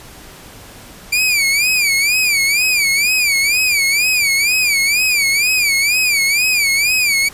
sawtooth tone with vibrato, 2349 Hz, D7, in tune, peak -9 dBFS, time 1.12-7.29 s, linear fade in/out 10 ms, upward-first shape sine, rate 2.1 Hz, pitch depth 140 cents each way, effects pink hiss -38 dBFS RMS until 7.33 s + resampled to 32000 Hz

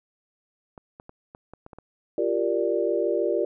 clicks, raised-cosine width 1 ms, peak -28 dBFS, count 8, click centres 0.778 / 0.999 / 1.094 / 1.349 / 1.536 / 1.664 / 1.732 / 1.786 s
sine chord, G minor seventh, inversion third, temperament equal with one note detuned, 345.8 / 392 / 466.2 / 587.3 Hz, F4 / G4 / Bb4 / D5, -17 / 0 / 0 / 0 cents, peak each -27 dBFS, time 2.18-3.45 s, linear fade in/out 2 ms
effects none

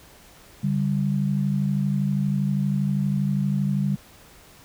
sine tone pair together, 143.46 / 196 Hz, D3 / G3, -40 / 0 cents, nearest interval perfect fourth, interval 540 cents, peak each -23 dBFS, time 0.63-3.96 s, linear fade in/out 10 ms, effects pink hiss -50 dBFS RMS until 4.64 s

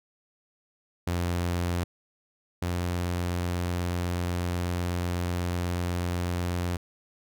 sawtooth tone pair in turn, 87.4 / 88.11 Hz, F2 / F2, +2 / +16 cents, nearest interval unison, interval 14 cents, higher second, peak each -22 / -23 dBFS, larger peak first, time 1.07-1.84 / 2.62-6.77 s, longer second, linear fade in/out 5 ms, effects none

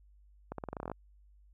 accelerating click train, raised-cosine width 1 ms, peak -24 dBFS, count 12, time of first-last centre 0.52-0.916 s, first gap 63 ms, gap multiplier 0.88, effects added 50 Hz sine -58 dBFS peak until 1.53 s

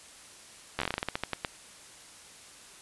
slowing click train, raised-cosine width 0.3 ms, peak -13 dBFS, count 15, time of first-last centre 0.79-1.448 s, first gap 12 ms, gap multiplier 1.19, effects white hiss -51 dBFS RMS until 2.81 s + resampled to 24000 Hz

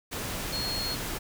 sine tone in noise, 4295 Hz, C8, 44 cents sharp, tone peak -31 dBFS, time 0.52-0.96 s, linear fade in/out 20 ms, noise pink, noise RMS -34 dBFS, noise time 0.11-1.19 s, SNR 0 dB, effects none

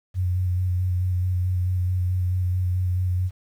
sine tone with vibrato, 90.9 Hz, F#2, 30 cents flat, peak -20 dBFS, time 0.14-3.31 s, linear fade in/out 50 ms, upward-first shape square, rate 4.6 Hz, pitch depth 19 cents each way, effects 9-bit

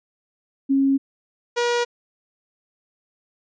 sine / sawtooth tone pair in turn, 272.6 / 479.3 Hz, C#4 / A#4, -29 / +48 cents, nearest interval minor seventh, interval 977 cents, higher second, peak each -15 dBFS, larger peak neither, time 0.69-0.98 / 1.56-1.85 s, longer neither, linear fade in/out 20 ms, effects resampled to 16000 Hz

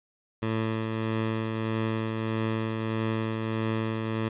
15% pulse tone with tremolo, 111.2 Hz, A2, 19 cents sharp, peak -19 dBFS, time 0.42-4.29 s, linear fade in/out 10 ms, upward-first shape triangle, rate 1.6 Hz, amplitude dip 35%, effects resampled to 8000 Hz + 10-bit

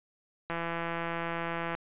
click train, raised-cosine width 0.5 ms, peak -19 dBFS, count 211, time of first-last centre 0.5-1.75 s, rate 168 Hz, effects resampled to 8000 Hz

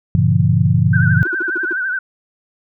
sine chord, G diminished seventh, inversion none, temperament just, 98 / 117.6 / 141.12 / 169.34 Hz, G2 / Bb2 / Db3 / Fb3, 0 / +16 / +31 / +47 cents, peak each -16 dBFS, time 0.15-1.23 s, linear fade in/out 0 ms
sine tone with vibrato, 1518 Hz, F#6, 44 cents sharp, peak -17 dBFS, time 0.93-1.99 s, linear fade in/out 5 ms, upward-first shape triangle, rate 12 Hz, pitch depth 94 cents each way
triangle tone bursts, 349.2 Hz, F4, in tune, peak -19 dBFS, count 7, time 1.25-1.729 s, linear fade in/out 5 ms, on 23 ms, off 53 ms
effects none

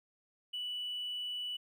triangle tone with hard clipping, 2960 Hz, F#7, in tune, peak -36 dBFS, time 0.53-1.57 s, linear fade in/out 10 ms, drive 2 dB, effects none

